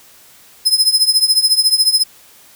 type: tone with tremolo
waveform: sawtooth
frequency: 5100 Hz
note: D#8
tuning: 42 cents sharp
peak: -4 dBFS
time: 0.65-2.04 s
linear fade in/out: 20 ms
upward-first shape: triangle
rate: 14 Hz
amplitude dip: 90%
effects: white hiss -45 dBFS RMS until 2.55 s